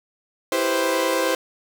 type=chord; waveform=sawtooth; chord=C major seventh; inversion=first; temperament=equal; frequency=329.6 / 392 / 493.9 / 523.3 Hz; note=E4 / G4 / B4 / C5; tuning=0 / 0 / 0 / 0 cents; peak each=-22 / -24 / -24 / -18 dBFS; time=0.52-1.35 s; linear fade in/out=2 ms; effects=none